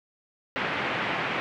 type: band-pass noise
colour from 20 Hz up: white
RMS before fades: -29 dBFS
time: 0.56-1.4 s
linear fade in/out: 0 ms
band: 110 to 2500 Hz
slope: 24 dB/octave
effects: none